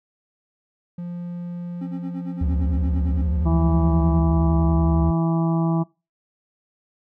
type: tone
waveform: triangle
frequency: 174.5 Hz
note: F3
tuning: 1 cent flat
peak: -26 dBFS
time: 0.98-4.2 s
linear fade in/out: 5 ms
type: tone with tremolo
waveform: triangle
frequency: 268.8 Hz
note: C4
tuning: 47 cents sharp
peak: -25 dBFS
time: 1.81-3.22 s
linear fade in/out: 5 ms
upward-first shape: sine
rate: 8.8 Hz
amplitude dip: 100%
type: tone with vibrato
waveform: triangle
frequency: 74.4 Hz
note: D2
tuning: 23 cents sharp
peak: -17 dBFS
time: 2.41-5.11 s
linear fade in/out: 5 ms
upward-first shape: sine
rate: 11 Hz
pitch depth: 150 cents each way
type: harmonic tone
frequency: 164.81 Hz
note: E3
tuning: in tune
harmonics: 1 / 2 / 4 / 5 / 6 / 7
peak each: -19 / -25 / -31 / -33 / -35 / -36 dBFS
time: 3.45-5.84 s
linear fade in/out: 20 ms
effects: noise-tail reverb RT60 0.3 s tail -25 dB re dry